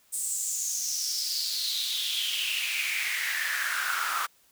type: noise with high-pass filter sweep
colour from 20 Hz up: pink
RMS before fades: -30 dBFS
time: 0.12-4.27 s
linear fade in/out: 20 ms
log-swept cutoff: 8500 to 1200 Hz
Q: 6.2
effects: white hiss -63 dBFS RMS until 4.51 s